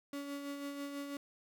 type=tone with tremolo; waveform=35% pulse; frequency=282.9 Hz; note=C#4; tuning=35 cents sharp; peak=-37 dBFS; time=0.13-1.17 s; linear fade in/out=2 ms; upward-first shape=sine; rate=6.1 Hz; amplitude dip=40%; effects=none